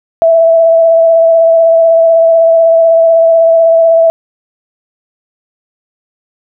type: tone with vibrato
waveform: sine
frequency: 659.3 Hz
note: E5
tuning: in tune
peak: -3 dBFS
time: 0.22-4.1 s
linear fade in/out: 0 ms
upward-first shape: sine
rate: 16 Hz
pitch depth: 17 cents each way
effects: none